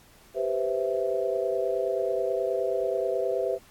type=chord; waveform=sine; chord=C major seventh; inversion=second; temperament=equal; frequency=392 / 493.9 / 523.3 / 659.3 Hz; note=G4 / B4 / C5 / E5; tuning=0 / 0 / 0 / 0 cents; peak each=-30 dBFS; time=0.34-3.59 s; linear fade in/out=50 ms; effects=pink hiss -56 dBFS RMS until 3.7 s + AAC 64 kbps